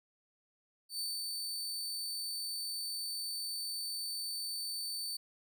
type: tone with ADSR envelope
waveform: sawtooth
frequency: 4544 Hz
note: C#8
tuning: 42 cents sharp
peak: -32 dBFS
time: 0.89-5.17 s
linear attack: 100 ms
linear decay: 210 ms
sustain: -2 dB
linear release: 7 ms
effects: none